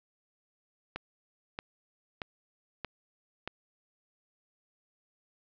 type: click train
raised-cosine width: 0.3 ms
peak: -19 dBFS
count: 5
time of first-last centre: 0.96-3.476 s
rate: 1.59 Hz
effects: low-pass 4000 Hz 12 dB/octave